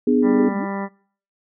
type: chord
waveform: sine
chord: G# diminished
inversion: first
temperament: just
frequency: 249.2 / 299 / 415.3 Hz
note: B3 / D4 / G#4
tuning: +16 / +31 / 0 cents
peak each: -16 / -20 / -19 dBFS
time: 0.07-0.49 s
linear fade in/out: 5 ms
type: harmonic tone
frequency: 197.5 Hz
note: G3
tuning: 13 cents sharp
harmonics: 1 / 2 / 3 / 4 / 5 / 6 / 7 / 9 / 10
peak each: -26 / -33 / -33 / -34 / -32 / -39 / -40 / -39 / -40 dBFS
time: 0.22-0.89 s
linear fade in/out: 50 ms
type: exponential two-way sweep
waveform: sine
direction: down then up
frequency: 466.2 to 193.7 to 381.3 Hz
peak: -25 dBFS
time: 0.38-0.66 s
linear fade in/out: 20 ms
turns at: 0.57 s
effects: noise-tail reverb RT60 0.5 s tail -22 dB re dry